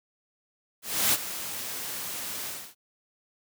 white noise with ADSR envelope, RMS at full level -22 dBFS, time 0.82-2.75 s, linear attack 310 ms, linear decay 36 ms, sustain -13 dB, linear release 270 ms, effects high-pass 80 Hz 12 dB/octave

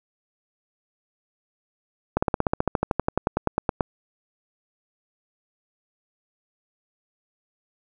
slowing click train, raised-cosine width 1 ms, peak -6 dBFS, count 21, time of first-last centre 2.17-3.808 s, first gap 55 ms, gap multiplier 1.04, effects none

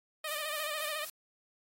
10% pulse tone with vibrato, 608 Hz, D#5, 40 cents flat, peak -27 dBFS, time 0.24-1.05 s, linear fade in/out 5 ms, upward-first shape sine, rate 14 Hz, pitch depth 61 cents each way
blue noise with tremolo, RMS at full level -42 dBFS, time 0.27-1.1 s, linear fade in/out 2 ms, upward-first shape sine, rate 3.9 Hz, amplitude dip 55%
effects AAC 48 kbps

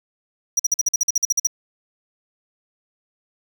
square tone bursts, 5800 Hz, F#8, 35 cents flat, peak -15 dBFS, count 13, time 0.57-1.471 s, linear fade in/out 5 ms, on 25 ms, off 48 ms, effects none

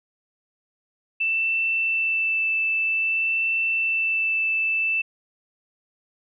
sine tone with vibrato, 2656 Hz, E7, 12 cents sharp, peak -20 dBFS, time 1.2-5.02 s, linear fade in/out 10 ms, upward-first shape sine, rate 0.52 Hz, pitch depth 10 cents each way, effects none

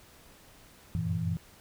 sine tone cluster, 91.3 / 97.2 / 115.7 / 164.9 Hz, F#2 / G2 / A#2 / E3, -23 / -14 / -13 / +1 cents, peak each -36 / -35 / -35 / -31 dBFS, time 0.95-1.37 s, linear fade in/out 0 ms, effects pink hiss -56 dBFS RMS until 1.6 s

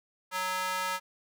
square tone with high-pass filter, 185 Hz, F#3, in tune, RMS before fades -32 dBFS, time 0.31-1 s, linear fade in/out 50 ms, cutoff 1100 Hz, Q 1.8, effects none

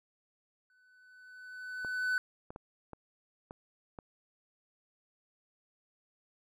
triangle tone with exponential growth, 1502 Hz, F#6, 26 cents sharp, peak -25 dBFS, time 0.7-2.18 s, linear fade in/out 1 ms, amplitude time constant 320 ms
clicks, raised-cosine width 1 ms, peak -30 dBFS, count 6, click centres 1.848 / 2.505 / 2.561 / 2.933 / 3.509 / 3.988 s
effects none

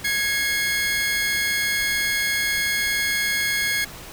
sawtooth tone pair together, 1659 / 2160 Hz, G#6 / C#7, -2 / -45 cents, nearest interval perfect fourth, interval 457 cents, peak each -20 dBFS, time 0.04-3.85 s, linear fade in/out 10 ms, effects pink hiss -39 dBFS RMS until 4.12 s

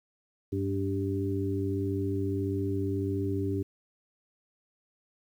harmonic tone with a mistuned harmonic, 98 Hz, G2, in tune, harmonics 1 / 2 / 3 / 4, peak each -31 / -40 / -32 / -33 dBFS, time 0.52-3.63 s, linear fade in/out 10 ms, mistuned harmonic 3, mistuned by -21 cents, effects 10-bit

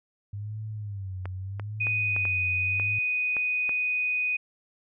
sine tone with vibrato, 100 Hz, G2, 35 cents sharp, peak -32 dBFS, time 0.33-2.99 s, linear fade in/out 5 ms, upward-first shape sine, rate 0.81 Hz, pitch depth 140 cents each way
clicks, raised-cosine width 0.5 ms, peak -22 dBFS, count 8, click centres 1.256 / 1.597 / 1.869 / 2.164 / 2.253 / 2.798 / 3.367 / 3.693 s
sine tone, 2489 Hz, D#7, in tune, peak -24 dBFS, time 1.8-4.37 s, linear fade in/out 10 ms
effects none

